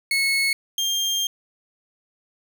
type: tone pair in turn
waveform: 30% pulse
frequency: 2192 / 3199 Hz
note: C#7 / G7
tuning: -20 / +34 cents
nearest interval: perfect fifth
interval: 654 cents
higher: second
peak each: -16 / -18 dBFS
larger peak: first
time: 0.11-0.53 / 0.78-1.27 s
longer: second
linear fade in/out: 2 ms
effects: none